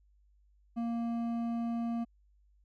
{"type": "tone with hard clipping", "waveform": "sine", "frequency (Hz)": 233.1, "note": "A#3", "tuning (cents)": 0, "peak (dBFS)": -33, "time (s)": [0.76, 2.05], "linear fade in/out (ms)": 20, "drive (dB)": 8, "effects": ["added 50 Hz sine -63 dBFS peak until 2.64 s"]}